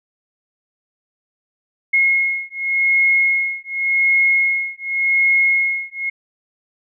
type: beating tone pair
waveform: sine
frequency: 2161 / 2161.88 Hz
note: C#7 / C#7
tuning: -45 / -44 cents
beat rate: 0.88 Hz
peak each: -17 dBFS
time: 1.93-6.1 s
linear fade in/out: 10 ms
effects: none